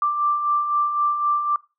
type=beating tone pair; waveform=sine; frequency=1174.7 / 1178.6 Hz; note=D6 / D6; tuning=0 / +6 cents; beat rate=3.9 Hz; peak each=-28 / -19 dBFS; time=0.02-1.56 s; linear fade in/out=2 ms; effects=noise-tail reverb RT60 0.3 s tail -22 dB re dry